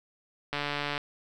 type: click train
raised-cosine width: 0.3 ms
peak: -15 dBFS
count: 66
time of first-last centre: 0.53-0.978 s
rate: 145 Hz
effects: none